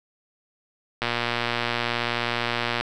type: click train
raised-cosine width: 0.3 ms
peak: -8 dBFS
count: 214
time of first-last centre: 1.02-2.81 s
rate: 119 Hz
effects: none